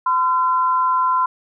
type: tone pair together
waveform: sine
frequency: 1020.7 / 1361 Hz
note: C6 / F6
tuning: -43 / -45 cents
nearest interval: perfect fourth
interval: 498 cents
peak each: -15 / -23 dBFS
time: 0.06-1.26 s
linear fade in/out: 5 ms
effects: none